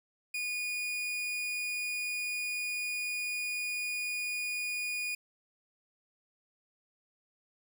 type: tone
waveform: 40% pulse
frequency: 2454 Hz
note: D#7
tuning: 25 cents flat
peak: -32 dBFS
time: 0.34-5.15 s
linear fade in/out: 5 ms
effects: none